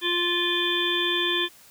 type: harmonic tone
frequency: 349.2 Hz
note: F4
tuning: in tune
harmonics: 1 / 3 / 5 / 7 / 9 / 10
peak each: -28 / -33 / -29 / -33 / -29 / -26 dBFS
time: 0.01-1.49 s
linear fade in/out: 50 ms
effects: white hiss -52 dBFS RMS until 1.7 s